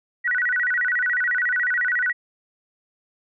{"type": "tone with vibrato", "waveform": "sine", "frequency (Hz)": 1693, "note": "G#6", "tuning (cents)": 33, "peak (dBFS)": -19, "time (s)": [0.24, 2.13], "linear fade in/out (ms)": 20, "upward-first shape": "square", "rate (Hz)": 14, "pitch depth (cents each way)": 220, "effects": []}